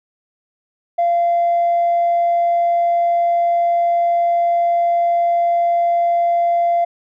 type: tone with tanh clipping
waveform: triangle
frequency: 689 Hz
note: F5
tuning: 24 cents flat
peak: -13 dBFS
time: 0.98-6.85 s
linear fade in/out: 10 ms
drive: 5 dB
effects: none